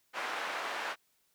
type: band-pass noise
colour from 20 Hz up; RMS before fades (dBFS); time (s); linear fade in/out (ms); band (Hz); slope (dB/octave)
white; -37; 0.13-0.96; 50; 600 to 1700; 12
effects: white hiss -73 dBFS RMS until 1.34 s